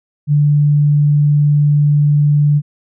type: tone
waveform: sine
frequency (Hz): 146.83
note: D3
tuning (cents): 0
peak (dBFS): -8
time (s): 0.27-2.62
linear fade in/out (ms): 50
effects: none